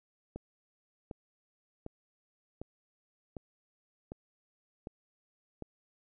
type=click train; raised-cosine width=2 ms; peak=-27 dBFS; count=8; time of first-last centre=0.36-5.623 s; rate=1.33 Hz; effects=none

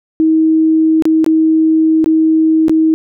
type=tone with dropouts; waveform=sine; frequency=318.2 Hz; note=D#4; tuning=39 cents sharp; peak=-7 dBFS; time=0.2-2.94 s; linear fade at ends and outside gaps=0 ms; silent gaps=1.023-1.054 / 1.244-1.263 / 2.043-2.06 / 2.683-2.695 s; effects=none

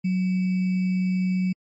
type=tone with sample-and-hold; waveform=sine; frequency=185 Hz; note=F#3; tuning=in tune; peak=-20 dBFS; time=0.04-1.53 s; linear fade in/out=10 ms; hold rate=2450 Hz; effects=low-pass 4000 Hz 12 dB/octave + MP3 32 kbps

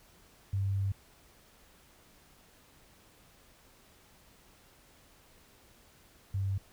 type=tone pair in turn; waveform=sine; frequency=98 / 97.32 Hz; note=G2 / G2; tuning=0 / -12 cents; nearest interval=unison; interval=12 cents; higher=first; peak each=-28 / -29 dBFS; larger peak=first; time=0.53-0.92 / 6.34-6.58 s; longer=first; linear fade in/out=5 ms; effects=pink hiss -61 dBFS RMS until 6.72 s

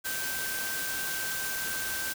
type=tone in noise; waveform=sine; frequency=1556 Hz; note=G6; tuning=13 cents flat; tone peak=-35 dBFS; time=0.04-2.14 s; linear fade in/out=20 ms; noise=white; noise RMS=-34 dBFS; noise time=0.04-2.14 s; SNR=-4 dB; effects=none

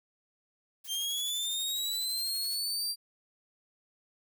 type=noise with tremolo; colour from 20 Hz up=blue; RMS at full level=-46 dBFS; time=0.84-2.58 s; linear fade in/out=10 ms; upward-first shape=sine; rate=12 Hz; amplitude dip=65%
type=linear sweep; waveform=sawtooth; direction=up; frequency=3136 to 4738 Hz; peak=-28 dBFS; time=0.87-2.96 s; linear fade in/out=50 ms
effects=none

